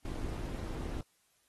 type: noise with amplitude modulation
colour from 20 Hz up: brown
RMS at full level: -35 dBFS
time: 0.05-1.01 s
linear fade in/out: 2 ms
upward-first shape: sine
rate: 297 Hz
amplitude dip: 70%
effects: white hiss -72 dBFS RMS until 1.48 s + AAC 32 kbps